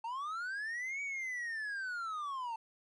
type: linear two-way sweep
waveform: triangle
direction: up then down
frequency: 885 to 2274 to 885 Hz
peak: -35 dBFS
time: 0.04-2.56 s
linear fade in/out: 5 ms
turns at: 1.02 s
effects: resampled to 22050 Hz + 12-bit